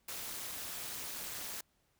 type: noise with amplitude modulation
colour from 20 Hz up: white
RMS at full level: -39 dBFS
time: 0.08-1.61 s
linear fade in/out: 5 ms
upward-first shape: sine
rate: 222 Hz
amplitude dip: 80%
effects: pink hiss -75 dBFS RMS until 1.99 s